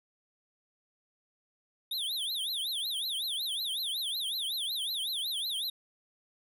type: tone with vibrato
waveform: square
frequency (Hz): 3573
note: A7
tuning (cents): +26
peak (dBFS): -32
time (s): 1.91-5.7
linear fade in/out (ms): 5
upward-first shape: triangle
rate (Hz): 5.4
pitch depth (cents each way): 290
effects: none